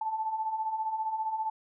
sine beating tone pair, 865 / 880 Hz, A5 / A5, -30 / 0 cents, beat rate 15 Hz, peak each -37 / -30 dBFS, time 0.01-1.5 s, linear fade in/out 5 ms, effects none

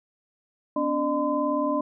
sine tone cluster, 250.8 / 289 / 605 / 1022 Hz, B3 / D4 / D#5 / C6, +27 / -28 / -49 / -41 cents, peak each -32 / -26 / -27 / -28 dBFS, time 0.76-1.81 s, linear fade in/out 5 ms, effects none

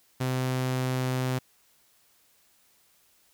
sawtooth tone, 128.6 Hz, C3, 30 cents flat, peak -22 dBFS, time 0.2-1.39 s, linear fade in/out 10 ms, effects white hiss -64 dBFS RMS until 3.33 s

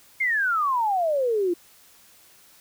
sine exponential sweep, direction down, 2167 to 335.7 Hz, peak -20 dBFS, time 0.2-1.54 s, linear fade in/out 10 ms, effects white hiss -54 dBFS RMS until 2.6 s

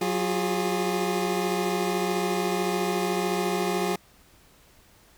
25% pulse tone cluster, 184 / 354.1 / 409.7 Hz, F#3 / F4 / G#4, -9 / +24 / -24 cents, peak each -25 dBFS, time 0.01-3.96 s, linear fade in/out 5 ms, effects pink hiss -57 dBFS RMS until 5.17 s

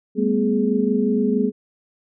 sine tone cluster, 200.2 / 224.9 / 251.1 / 418.7 Hz, G3 / A3 / B3 / G#4, +37 / +38 / +29 / +14 cents, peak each -22 dBFS, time 0.15-1.52 s, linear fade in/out 50 ms, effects none

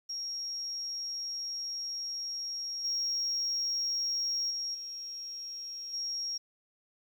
sine tone with level steps, 5588 Hz, F8, in tune, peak -34 / -28 / -32 / -38 / -32 dBFS, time 0.09-6.38 s, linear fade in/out 10 ms, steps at 2.84 / 4.5 / 4.74 / 5.93 s, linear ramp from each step 10 ms, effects tanh soft clip ceiling -25 dBFS + 10-bit

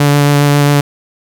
sawtooth tone with vibrato, 144.2 Hz, D3, 31 cents flat, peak -3 dBFS, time 0-0.81 s, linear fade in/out 5 ms, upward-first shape sine, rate 7.4 Hz, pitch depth 11 cents each way, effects none

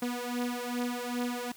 sawtooth beating tone pair, 242.9 / 245.4 Hz, B3 / B3, -29 / -11 cents, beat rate 2.5 Hz, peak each -30 / -31 dBFS, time 0.02-1.52 s, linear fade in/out 5 ms, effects white hiss -54 dBFS RMS until 1.56 s

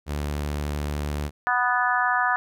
sawtooth tone with vibrato, 73.42 Hz, D2, in tune, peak -22 dBFS, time 0.06-1.31 s, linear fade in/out 50 ms, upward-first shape sine, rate 10 Hz, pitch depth 9 cents each way
harmonic tone, 246.9 Hz, B3, in tune, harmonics 3 / 4 / 5 / 6 / 7, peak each -26 / -26 / -26 / -26 / -26 dBFS, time 1.47-2.36 s, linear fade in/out 0 ms
effects none

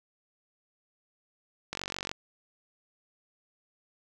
click train, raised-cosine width 0.2 ms, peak -16 dBFS, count 19, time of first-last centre 1.73-2.115 s, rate 46.8 Hz, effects none

